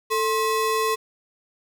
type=ring-modulated tone; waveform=square; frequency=752 Hz; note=F#5; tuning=28 cents sharp; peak=-18 dBFS; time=0.1-0.96 s; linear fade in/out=20 ms; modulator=310 Hz; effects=8-bit

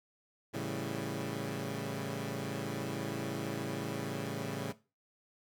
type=chord; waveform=15% pulse; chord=A dominant seventh; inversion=none; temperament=equal; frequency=110 / 138.59 / 164.81 / 196 Hz; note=A2 / C#3 / E3 / G3; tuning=0 / 0 / 0 / 0 cents; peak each=-35 / -33 / -37 / -37 dBFS; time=0.53-4.73 s; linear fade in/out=20 ms; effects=noise-tail reverb RT60 0.3 s tail -17 dB re dry

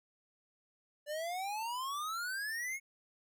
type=exponential sweep; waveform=square; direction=up; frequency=580 to 2213 Hz; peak=-37 dBFS; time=1.06-2.8 s; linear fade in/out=50 ms; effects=none

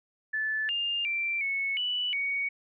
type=tone with pitch steps; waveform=sine; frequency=1743 / 2810 / 2351 / 2204 / 2964 / 2238 Hz; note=A6 / F7 / D7 / C#7 / F#7 / C#7; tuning=-17 / +10 / +1 / -11 / +2 / +16 cents; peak=-27 dBFS; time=0.33-2.49 s; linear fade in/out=10 ms; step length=360 ms; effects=none

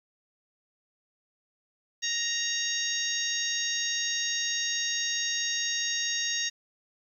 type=harmonic tone with a mistuned harmonic; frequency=932.3 Hz; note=A#5; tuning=in tune; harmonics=2 / 3 / 4 / 5 / 6 / 7; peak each=-34 / -36 / -33 / -40 / -33 / -34 dBFS; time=2.02-6.5 s; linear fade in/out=20 ms; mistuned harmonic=4; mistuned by=+15 cents; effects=10-bit

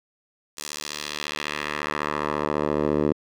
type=tone with band-pass filter sweep; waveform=10% pulse; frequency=74.6 Hz; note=D2; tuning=28 cents sharp; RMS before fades=-27 dBFS; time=0.57-3.13 s; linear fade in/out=10 ms; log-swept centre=7500 to 370 Hz; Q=1.1; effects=none

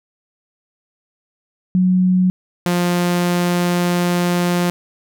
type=tone pair in turn; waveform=sine / sawtooth; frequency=183.7 / 176.01 Hz; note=F#3 / F3; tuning=-12 / +14 cents; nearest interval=minor second; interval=74 cents; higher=first; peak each=-11 dBFS; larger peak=neither; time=1.75-2.3 / 2.66-4.7 s; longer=second; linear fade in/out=0 ms; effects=none

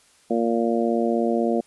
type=harmonic tone; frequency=116.1 Hz; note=A#2; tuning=7 cents flat; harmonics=2 / 3 / 4 / 5 / 6; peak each=-23 / -25 / -26 / -27 / -28 dBFS; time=0.3-1.61 s; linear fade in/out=10 ms; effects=white hiss -57 dBFS RMS until 1.66 s + resampled to 24000 Hz

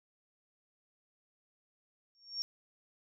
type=tone with exponential growth; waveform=sine; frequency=5520 Hz; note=F8; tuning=21 cents flat; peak=-30 dBFS; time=2.15-2.42 s; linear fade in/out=0 ms; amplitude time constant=57 ms; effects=none

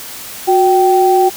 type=tone pair together; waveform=sine; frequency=365.1 / 775 Hz; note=F#4 / G5; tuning=-23 / -20 cents; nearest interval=octave + minor second; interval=1303 cents; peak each=-10 dBFS; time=0.47-1.3 s; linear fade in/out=20 ms; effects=white hiss -29 dBFS RMS until 1.36 s

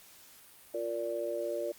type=chord; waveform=sine; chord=Bb major; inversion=second; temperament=just; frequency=349.6 / 466.2 / 582.7 Hz; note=F4 / Bb4 / D5; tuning=+2 / 0 / -14 cents; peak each=-38 / -38 / -34 dBFS; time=0.74-1.72 s; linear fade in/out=5 ms; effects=white hiss -56 dBFS RMS until 1.78 s + Opus 48 kbps

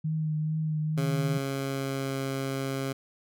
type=tone with vibrato; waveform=sine; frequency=155.56 Hz; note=D#3; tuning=in tune; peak=-26 dBFS; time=0.04-1.38 s; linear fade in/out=10 ms; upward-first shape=triangle; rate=2.3 Hz; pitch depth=27 cents each way
type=tone with pitch glide; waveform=15% pulse; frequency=136.7 to 135.29 Hz; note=C#3 to C#3; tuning=-24 to -42 cents; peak=-23 dBFS; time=0.97-2.93 s; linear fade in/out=10 ms; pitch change=-18 cents; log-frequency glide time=1.57-2.21 s
effects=none

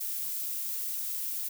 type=noise; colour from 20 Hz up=violet; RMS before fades=-34 dBFS; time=0-1.49 s; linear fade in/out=10 ms; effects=none

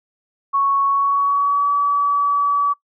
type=tone with pitch glide; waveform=sine; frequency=1108.7 to 1144.5 Hz; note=C#6 to D6; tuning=0 to -45 cents; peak=-14 dBFS; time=0.53-2.74 s; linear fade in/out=20 ms; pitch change=+55 cents; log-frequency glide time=0.86-1.71 s; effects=noise-tail reverb RT60 0.1 s tail -22 dB re dry

